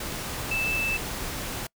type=tone in noise; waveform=sine; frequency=2637 Hz; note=E7; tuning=in tune; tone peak=-25 dBFS; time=0.51-0.97 s; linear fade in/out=5 ms; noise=pink; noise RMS=-33 dBFS; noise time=0-1.67 s; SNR=+5 dB; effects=noise-tail reverb RT60 0.1 s tail -25 dB re dry